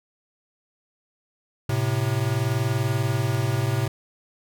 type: tone pair together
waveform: square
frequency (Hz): 110.39 / 130.9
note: A2 / C3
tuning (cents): +6 / +1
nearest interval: minor third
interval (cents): 295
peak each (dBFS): -25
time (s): 1.69-3.88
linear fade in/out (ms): 5
effects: none